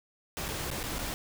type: noise with dropouts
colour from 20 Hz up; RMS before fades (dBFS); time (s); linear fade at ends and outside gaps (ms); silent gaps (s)
pink; -35; 0.37-1.14; 0; 0.482-0.487 / 0.704-0.713 / 0.831-0.838 / 0.984-0.99
effects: none